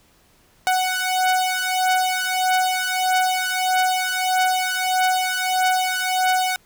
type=beating tone pair; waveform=sawtooth; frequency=742 / 743.6 Hz; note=F#5 / F#5; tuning=+5 / +8 cents; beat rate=1.6 Hz; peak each=-17 / -18 dBFS; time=0.67-6.56 s; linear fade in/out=0 ms; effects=pink hiss -57 dBFS RMS until 6.65 s